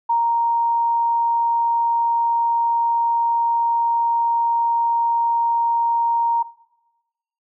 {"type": "tone", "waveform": "sine", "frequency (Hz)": 932.3, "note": "A#5", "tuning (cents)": 0, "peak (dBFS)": -15, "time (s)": [0.09, 6.43], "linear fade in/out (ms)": 10, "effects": ["noise-tail reverb RT60 1.0 s tail -19 dB re dry"]}